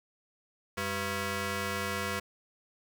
10% pulse ring-modulated tone, 293.7 Hz, D4, in tune, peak -20 dBFS, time 0.77-2.2 s, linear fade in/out 10 ms, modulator 789 Hz, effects none

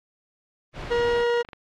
pink noise, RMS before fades -34 dBFS, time 0.73-1.25 s, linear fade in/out 50 ms
40% pulse tone, 475.5 Hz, A#4, 34 cents sharp, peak -19 dBFS, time 0.9-1.43 s, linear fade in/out 20 ms
clicks, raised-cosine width 0.3 ms, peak -23 dBFS, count 9, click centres 1.233 / 1.267 / 1.3 / 1.341 / 1.374 / 1.409 / 1.449 / 1.488 / 1.532 s
effects low-pass 3000 Hz 12 dB/octave + AAC 64 kbps

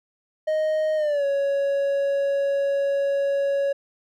triangle tone with pitch glide, 622.3 to 557.6 Hz, D#5 to C#5, 0 to +10 cents, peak -18 dBFS, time 0.47-3.73 s, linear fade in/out 10 ms, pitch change -190 cents, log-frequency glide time 0.96-1.25 s, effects none

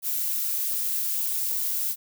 violet noise, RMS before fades -27 dBFS, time 0.02-1.96 s, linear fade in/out 50 ms, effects none

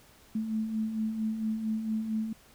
sine beating tone pair, 215.5 / 219.9 Hz, A3 / A3, -36 / -1 cents, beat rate 4.4 Hz, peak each -38 / -29 dBFS, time 0.35-2.33 s, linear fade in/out 5 ms, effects pink hiss -58 dBFS RMS until 2.54 s

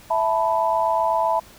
sine chord, E suspended fourth, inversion none, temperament equal, 659.3 / 880 / 987.8 Hz, E5 / A5 / B5, 0 / 0 / 0 cents, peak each -22 dBFS, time 0.1-1.4 s, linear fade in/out 10 ms, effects pink hiss -47 dBFS RMS until 1.58 s

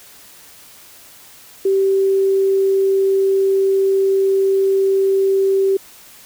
sine tone, 388.1 Hz, G4, 17 cents flat, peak -12 dBFS, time 1.65-5.77 s, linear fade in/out 5 ms, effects white hiss -43 dBFS RMS until 6.25 s

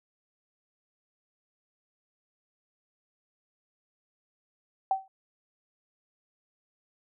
sine tone with exponential decay, 769 Hz, G5, 33 cents flat, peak -19 dBFS, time 4.91-5.08 s, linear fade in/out 2 ms, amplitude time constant 35 ms, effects none

